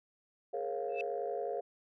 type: chord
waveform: sine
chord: Bb minor seventh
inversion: third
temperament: equal with one note detuned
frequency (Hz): 415.3 / 466.2 / 543 / 698.5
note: Ab4 / Bb4 / Db5 / F5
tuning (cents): 0 / 0 / -36 / 0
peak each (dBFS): -39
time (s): 0.53-1.61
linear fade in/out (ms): 10
type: tone with exponential growth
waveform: sine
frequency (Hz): 2630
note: E7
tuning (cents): -5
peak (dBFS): -32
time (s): 0.89-1.01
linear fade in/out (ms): 1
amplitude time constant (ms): 26
effects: tanh soft clip ceiling -25 dBFS